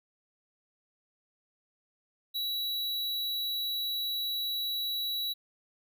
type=tone; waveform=square; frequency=3915 Hz; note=B7; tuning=16 cents flat; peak=-31 dBFS; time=2.34-5.34 s; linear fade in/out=20 ms; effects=none